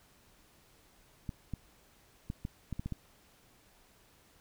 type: clicks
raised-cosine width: 5 ms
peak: -24 dBFS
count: 8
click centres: 1.292 / 1.537 / 2.301 / 2.451 / 2.727 / 2.795 / 2.86 / 2.923 s
effects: pink hiss -64 dBFS RMS until 4.4 s